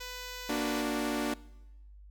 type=tone; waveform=5% pulse; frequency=498.2 Hz; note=B4; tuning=15 cents sharp; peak=-28 dBFS; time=0-0.82 s; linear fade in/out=10 ms
type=chord; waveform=sawtooth; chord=Bb augmented; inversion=none; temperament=equal; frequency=233.1 / 293.7 / 370 Hz; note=Bb3 / D4 / F#4; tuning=0 / 0 / 0 cents; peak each=-31 / -28 / -34 dBFS; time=0.49-1.34 s; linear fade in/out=5 ms
effects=noise-tail reverb RT60 1.0 s tail -21 dB re dry + added 50 Hz sine -49 dBFS peak until 2.1 s